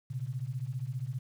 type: beating tone pair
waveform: sine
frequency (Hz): 120.4 / 135.4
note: B2 / C#3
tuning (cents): -44 / -40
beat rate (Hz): 15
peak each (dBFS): -36 / -36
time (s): 0.1-1.19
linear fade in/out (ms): 10
effects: 10-bit